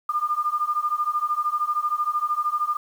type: beating tone pair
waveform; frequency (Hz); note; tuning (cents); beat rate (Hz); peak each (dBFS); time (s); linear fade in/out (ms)
sine; 1200 / 1213; D6 / D#6; +37 / -44; 13; -25 / -24; 0.09-2.77; 5
effects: 8-bit